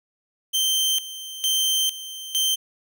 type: tone with tremolo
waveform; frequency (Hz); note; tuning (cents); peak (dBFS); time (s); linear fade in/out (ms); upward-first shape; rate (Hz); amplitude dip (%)
sawtooth; 3123; G7; -7; -16; 0.53-2.56; 20; square; 1.1; 80
effects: none